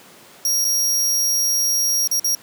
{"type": "tone with dropouts", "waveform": "sawtooth", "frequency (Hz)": 5640, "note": "F8", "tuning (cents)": 16, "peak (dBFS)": -14, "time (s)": [0.45, 2.35], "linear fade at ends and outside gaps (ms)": 2, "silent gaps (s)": [[0.645, 0.649], [2.075, 2.113], [2.197, 2.244]], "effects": ["pink hiss -45 dBFS RMS until 2.42 s", "high-pass 200 Hz 12 dB/octave"]}